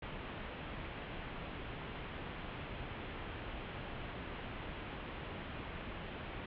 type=low-pass noise; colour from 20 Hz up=pink; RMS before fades=-45 dBFS; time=0.02-6.46 s; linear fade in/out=5 ms; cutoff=3300 Hz; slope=48 dB/octave; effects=none